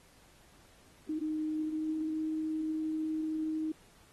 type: tone with pitch glide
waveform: sine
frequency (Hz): 310 to 313.8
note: D#4 to D#4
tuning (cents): -6 to +15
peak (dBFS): -31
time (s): 1.09-3.72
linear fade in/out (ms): 5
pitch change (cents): +21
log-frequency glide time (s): 1.58-1.96
effects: pink hiss -62 dBFS RMS until 4.12 s + AAC 32 kbps